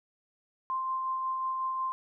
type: tone with tremolo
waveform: sine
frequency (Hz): 1046.5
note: C6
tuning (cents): 0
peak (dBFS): -28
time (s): 0.7-1.92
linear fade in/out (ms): 0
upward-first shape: sine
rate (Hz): 5.5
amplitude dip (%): 25
effects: none